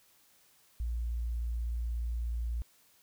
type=tone; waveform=sine; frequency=58.27 Hz; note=A#1; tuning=in tune; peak=-31 dBFS; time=0.8-2.62 s; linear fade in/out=0 ms; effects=white hiss -65 dBFS RMS until 3.02 s